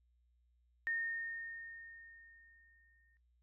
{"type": "tone with exponential decay", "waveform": "sine", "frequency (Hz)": 1835, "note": "A#6", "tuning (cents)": -28, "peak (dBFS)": -33, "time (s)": [0.87, 3.17], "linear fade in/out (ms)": 0, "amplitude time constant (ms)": 500, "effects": ["noise-tail reverb RT60 0.3 s tail -22 dB re dry", "added 60 Hz sine -70 dBFS peak until 3.42 s"]}